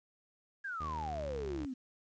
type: exponential sweep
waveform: sine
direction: down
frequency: 1661.2 to 245.7 Hz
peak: -37 dBFS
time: 0.64-1.74 s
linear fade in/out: 10 ms
type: tone with pitch glide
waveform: sawtooth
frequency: 77.78 to 70.1 Hz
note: D#2 to C#2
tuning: 0 to +20 cents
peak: -37 dBFS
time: 0.8-1.66 s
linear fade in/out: 10 ms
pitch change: -180 cents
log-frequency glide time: 1.03-1.38 s
effects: resampled to 16000 Hz + 11-bit